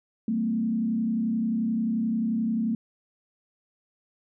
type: tone with frequency modulation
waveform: sine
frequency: 224.3 Hz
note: A3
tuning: 34 cents sharp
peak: -23 dBFS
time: 0.28-2.75 s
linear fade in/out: 2 ms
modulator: 31.4 Hz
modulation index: 0.74
effects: none